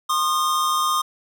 square tone pair together, 1065.6 / 1224 Hz, C6 / D#6, +31 / -29 cents, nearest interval major second, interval 240 cents, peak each -24 / -21 dBFS, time 0.09-1.02 s, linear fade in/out 10 ms, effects none

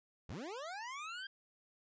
25% pulse linear sweep, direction up, 55.4 to 1610 Hz, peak -39 dBFS, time 0.29-1.27 s, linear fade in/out 5 ms, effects resampled to 16000 Hz

